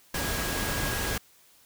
sine tone in noise, 1642 Hz, G#6, 20 cents flat, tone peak -37 dBFS, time 0.14-1.18 s, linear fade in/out 5 ms, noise pink, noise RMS -30 dBFS, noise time 0.14-1.18 s, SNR -10 dB, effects white hiss -59 dBFS RMS until 1.65 s

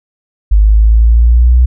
sine linear sweep, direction up, 50.7 to 62.3 Hz, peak -3 dBFS, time 0.51-1.66 s, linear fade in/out 10 ms, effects none

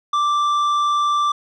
triangle tone with tanh clipping, 1174.7 Hz, D6, in tune, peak -17 dBFS, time 0.13-1.32 s, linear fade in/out 5 ms, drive 12 dB, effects none

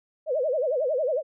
sine tone with vibrato, 560 Hz, C#5, 18 cents sharp, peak -22 dBFS, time 0.26-1.23 s, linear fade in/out 50 ms, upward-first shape sine, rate 11 Hz, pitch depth 240 cents each way, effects none

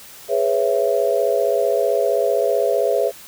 sine chord, C# minor seventh, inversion second, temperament just, 415.8 / 498.9 / 554.4 / 665.2 Hz, G#4 / B4 / C#5 / E5, +2 / +17 / 0 / +16 cents, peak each -21 dBFS, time 0.28-3.12 s, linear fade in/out 50 ms, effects white hiss -41 dBFS RMS until 3.27 s

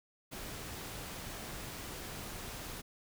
pink noise, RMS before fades -44 dBFS, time 0.31-2.82 s, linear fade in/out 20 ms, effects none

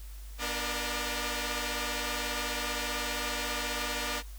5% pulse tone cluster, 241.9 / 294 / 467.9 / 603 Hz, B3 / D4 / A#4 / D5, -36 / +2 / +6 / +46 cents, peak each -26 dBFS, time 0.38-4.23 s, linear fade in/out 50 ms, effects added 50 Hz sine -41 dBFS peak until 4.38 s + white hiss -55 dBFS RMS until 4.38 s

